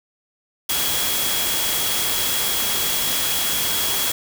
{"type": "tone in noise", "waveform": "sine", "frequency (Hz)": 3322, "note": "G#7", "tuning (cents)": 0, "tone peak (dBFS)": -27, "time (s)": [0.69, 4.12], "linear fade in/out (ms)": 5, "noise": "white", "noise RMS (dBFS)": -22, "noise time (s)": [0.69, 4.12], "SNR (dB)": -8, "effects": []}